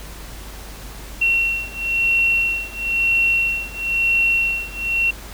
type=beating tone pair; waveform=sine; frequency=2726 / 2727 Hz; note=F7 / F7; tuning=-43 / -42 cents; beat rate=1 Hz; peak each=-20 / -19 dBFS; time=1.21-5.11 s; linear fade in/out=10 ms; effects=added 50 Hz sine -35 dBFS peak until 5.33 s + pink hiss -38 dBFS RMS until 5.33 s